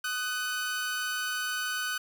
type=tone pair together; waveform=sawtooth; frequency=1244.5 / 1498 Hz; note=D#6 / F#6; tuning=0 / +21 cents; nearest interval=minor third; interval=321 cents; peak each=-34 / -27 dBFS; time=0.04-1.98 s; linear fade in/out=5 ms; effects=none